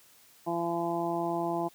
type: harmonic tone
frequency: 170 Hz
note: F3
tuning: 46 cents flat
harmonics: 1 / 2 / 3 / 4 / 5 / 6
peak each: -38 / -32 / -44 / -33 / -35 / -39 dBFS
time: 0.46-1.69 s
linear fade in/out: 20 ms
effects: white hiss -59 dBFS RMS until 1.74 s + high-pass 80 Hz 12 dB/octave